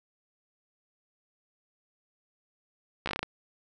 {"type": "slowing click train", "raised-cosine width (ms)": 0.3, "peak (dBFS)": -15, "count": 8, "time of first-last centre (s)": [3.06, 3.23], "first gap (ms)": 14, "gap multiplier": 1.18, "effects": []}